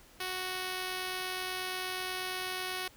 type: tone with amplitude modulation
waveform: 5% pulse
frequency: 370 Hz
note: F#4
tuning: in tune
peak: -22 dBFS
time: 0.2-2.88 s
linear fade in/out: 5 ms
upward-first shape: sine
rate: 88.3 Hz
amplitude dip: 25%
effects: pink hiss -58 dBFS RMS until 2.96 s